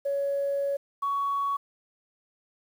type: tone pair in turn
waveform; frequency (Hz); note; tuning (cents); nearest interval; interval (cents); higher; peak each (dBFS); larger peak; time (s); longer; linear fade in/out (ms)
sine; 560 / 1120; C#5 / C#6; +18 / +18; octave; 1200; second; -24; neither; 0.05-0.77 / 1.02-1.57; first; 10
effects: tanh soft clip ceiling -20 dBFS + 9-bit